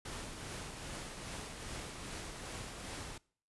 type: noise with tremolo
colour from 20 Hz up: pink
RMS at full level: -43 dBFS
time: 0.05-3.18 s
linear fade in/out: 5 ms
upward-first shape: triangle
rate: 2.5 Hz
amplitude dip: 40%
effects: noise-tail reverb RT60 0.5 s tail -24 dB re dry + resampled to 24000 Hz